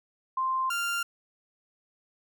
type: tone pair in turn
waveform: sine / 30% pulse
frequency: 1046.5 / 1392.8 Hz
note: C6 / F6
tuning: 0 / -5 cents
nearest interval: perfect fourth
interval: 495 cents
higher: second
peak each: -25 dBFS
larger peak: neither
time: 0.37-0.7 / 0.7-1.03 s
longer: neither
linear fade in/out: 5 ms
effects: none